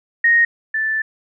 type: tone pair in turn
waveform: sine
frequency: 1864.7 / 1760 Hz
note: A#6 / A6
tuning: 0 / 0 cents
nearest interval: minor second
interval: 100 cents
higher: first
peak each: -10 / -17 dBFS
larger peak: first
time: 0.24-0.45 / 0.74-1.02 s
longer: second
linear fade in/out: 5 ms
effects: none